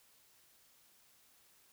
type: silence
effects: white hiss -67 dBFS RMS until 1.72 s